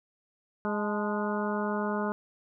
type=harmonic tone with a mistuned harmonic; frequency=207.7 Hz; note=G#3; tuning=in tune; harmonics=1 / 2 / 3 / 4 / 5 / 6 / 7; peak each=-31 / -34 / -36 / -37 / -38 / -39 / -39 dBFS; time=0.65-2.12 s; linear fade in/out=0 ms; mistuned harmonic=4; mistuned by=+64 cents; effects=none